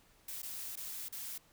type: noise with dropouts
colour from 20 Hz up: blue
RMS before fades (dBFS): -43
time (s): 0.28-1.38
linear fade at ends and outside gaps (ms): 5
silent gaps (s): 0.42-0.429 / 0.757-0.771 / 1.086-1.124
effects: pink hiss -66 dBFS RMS until 1.52 s